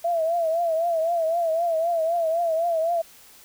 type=tone with vibrato; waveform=sine; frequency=665 Hz; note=E5; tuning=15 cents sharp; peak=-20 dBFS; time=0.04-3.02 s; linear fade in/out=10 ms; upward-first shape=triangle; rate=3.9 Hz; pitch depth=94 cents each way; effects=white hiss -50 dBFS RMS until 3.44 s